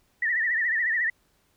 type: tone with vibrato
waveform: sine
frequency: 1864.7 Hz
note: A#6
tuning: in tune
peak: -22 dBFS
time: 0.22-1.1 s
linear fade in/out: 5 ms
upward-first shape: triangle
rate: 14 Hz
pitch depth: 130 cents each way
effects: pink hiss -67 dBFS RMS until 1.56 s